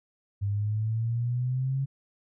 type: exponential sweep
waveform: sine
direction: up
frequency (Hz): 99.3 to 137.5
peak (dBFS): -25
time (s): 0.41-1.86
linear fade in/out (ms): 20
effects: none